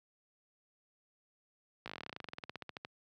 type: slowing click train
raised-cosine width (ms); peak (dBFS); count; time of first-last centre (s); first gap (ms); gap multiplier
0.3; -26; 25; 1.86-2.849; 17; 1.07
effects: high-pass 100 Hz 12 dB/octave